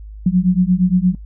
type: beating tone pair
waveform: sine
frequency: 178 / 186.6 Hz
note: F3 / F#3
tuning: +33 / +15 cents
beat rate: 8.6 Hz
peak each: -14 dBFS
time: 0.26-1.15 s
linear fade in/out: 5 ms
effects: noise-tail reverb RT60 0.1 s tail -21 dB re dry + added 52 Hz sine -31 dBFS peak until 1.25 s